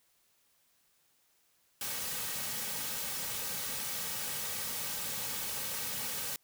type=noise with comb filter; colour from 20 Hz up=white; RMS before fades=-37 dBFS; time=1.81-6.36 s; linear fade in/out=2 ms; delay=2.9 ms; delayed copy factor=-0.65; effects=white hiss -71 dBFS RMS until 6.43 s